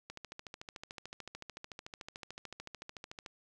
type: click train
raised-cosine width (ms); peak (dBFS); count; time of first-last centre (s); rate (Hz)
0.2; -27; 44; 0.1-3.262; 13.6
effects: none